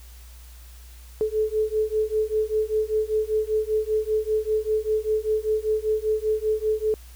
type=beating tone pair; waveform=sine; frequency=430 / 435.1 Hz; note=A4 / A4; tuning=-40 / -19 cents; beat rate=5.1 Hz; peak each=-24 dBFS; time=1.21-6.94 s; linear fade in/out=0 ms; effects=added 60 Hz sine -42 dBFS peak until 7.15 s + white hiss -52 dBFS RMS until 7.15 s